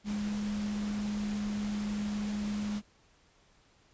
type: tone in noise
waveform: sine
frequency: 207.7 Hz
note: G#3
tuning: in tune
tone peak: -31 dBFS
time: 0.04-2.82 s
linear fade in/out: 50 ms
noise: pink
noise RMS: -44 dBFS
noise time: 0.04-2.82 s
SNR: +10 dB
effects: pink hiss -65 dBFS RMS until 3.93 s + resampled to 16000 Hz